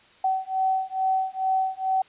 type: beating tone pair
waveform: sine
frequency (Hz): 759 / 761.3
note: F#5 / F#5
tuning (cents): +44 / +49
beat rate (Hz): 2.3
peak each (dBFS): -25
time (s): 0.24-2.02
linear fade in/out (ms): 5
effects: white hiss -55 dBFS RMS until 2.08 s + resampled to 8000 Hz